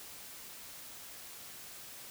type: silence
effects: white hiss -49 dBFS RMS until 2.1 s